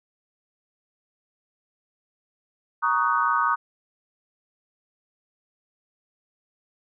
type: chord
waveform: sine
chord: D# minor seventh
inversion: second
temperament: just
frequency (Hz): 933.4 / 1120.1 / 1244.5 / 1493.4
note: A#5 / C#6 / D#6 / F#6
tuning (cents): +2 / +18 / 0 / +16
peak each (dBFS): -26 / -25 / -23 / -27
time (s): 2.82-3.56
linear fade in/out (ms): 20
effects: none